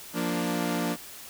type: chord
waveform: sawtooth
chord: Bb major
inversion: second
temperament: equal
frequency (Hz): 174.61 / 233.1 / 293.7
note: F3 / Bb3 / D4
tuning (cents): 0 / 0 / 0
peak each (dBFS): -27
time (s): 0.13-0.97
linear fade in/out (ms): 50
effects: white hiss -44 dBFS RMS until 1.29 s

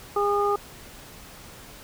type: harmonic tone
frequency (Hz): 407.6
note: G#4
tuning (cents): -32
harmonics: 1 / 2 / 3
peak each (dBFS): -23 / -27 / -25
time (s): 0.16-0.56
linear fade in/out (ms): 5
effects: pink hiss -45 dBFS RMS until 1.83 s

